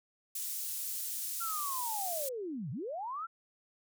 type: high-pass noise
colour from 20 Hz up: pink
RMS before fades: -38 dBFS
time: 0.35-2.29 s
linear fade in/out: 5 ms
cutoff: 9000 Hz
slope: 12 dB/octave
type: linear two-way sweep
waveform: sine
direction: down then up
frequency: 1388 to 113.2 to 1388 Hz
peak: -36 dBFS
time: 1.4-3.27 s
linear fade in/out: 20 ms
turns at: 2.71 s
effects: none